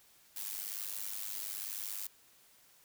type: noise with amplitude modulation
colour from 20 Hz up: blue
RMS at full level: -37 dBFS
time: 0.36-2.07 s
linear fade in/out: 5 ms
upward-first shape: sine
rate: 101 Hz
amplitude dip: 85%
effects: white hiss -64 dBFS RMS until 2.84 s